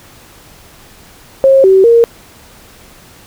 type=tone with pitch steps; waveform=sine; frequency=538 / 382.1 / 465.8 Hz; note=C5 / G4 / A#4; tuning=+48 / -44 / -1 cents; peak=-3 dBFS; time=1.44-2.04 s; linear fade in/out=0 ms; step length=200 ms; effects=pink hiss -40 dBFS RMS until 3.26 s